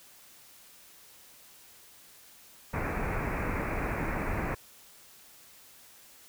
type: low-pass noise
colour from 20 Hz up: pink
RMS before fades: -32 dBFS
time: 2.73-4.55 s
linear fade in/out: 10 ms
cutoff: 2500 Hz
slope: 96 dB/octave
effects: white hiss -55 dBFS RMS until 6.28 s